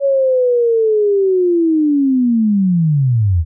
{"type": "linear sweep", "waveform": "sine", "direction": "down", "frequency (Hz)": [561, 76], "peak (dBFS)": -10, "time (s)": [0, 3.45], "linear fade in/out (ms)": 50, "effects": []}